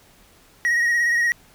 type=tone with vibrato; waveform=triangle; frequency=1889 Hz; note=A#6; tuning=22 cents sharp; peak=-15 dBFS; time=0.65-1.32 s; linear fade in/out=0 ms; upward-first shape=sine; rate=17 Hz; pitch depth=31 cents each way; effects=pink hiss -53 dBFS RMS until 1.54 s